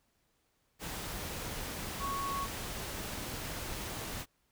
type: tone in noise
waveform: sine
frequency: 1108.7 Hz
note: C#6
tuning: in tune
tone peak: -34 dBFS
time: 1.99-2.48 s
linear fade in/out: 50 ms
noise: pink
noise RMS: -40 dBFS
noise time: 0.79-4.26 s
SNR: +3 dB
effects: pink hiss -75 dBFS RMS until 4.51 s